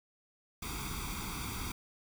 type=noise with comb filter; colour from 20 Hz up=pink; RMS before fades=-39 dBFS; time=0.62-1.72 s; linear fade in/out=5 ms; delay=0.85 ms; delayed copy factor=+0.9; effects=none